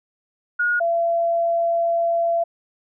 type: tone pair in turn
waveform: sine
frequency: 1441 / 676.9 Hz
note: F#6 / E5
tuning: -46 / +46 cents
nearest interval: octave + minor second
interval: 1308 cents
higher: first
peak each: -17 dBFS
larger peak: neither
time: 0.59-0.8 / 0.8-2.44 s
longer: second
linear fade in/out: 10 ms
effects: none